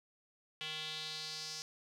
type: tone with band-pass filter sweep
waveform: square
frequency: 155.56 Hz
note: D#3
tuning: in tune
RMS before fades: -43 dBFS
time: 0.61-1.62 s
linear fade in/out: 0 ms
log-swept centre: 3100 to 5400 Hz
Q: 3.7
effects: none